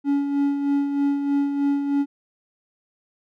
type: tone with tremolo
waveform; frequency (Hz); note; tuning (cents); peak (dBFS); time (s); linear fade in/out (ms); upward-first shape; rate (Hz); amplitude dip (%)
triangle; 282.4; C#4; +32; -15; 0.04-2.06; 50; sine; 3.2; 50
effects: none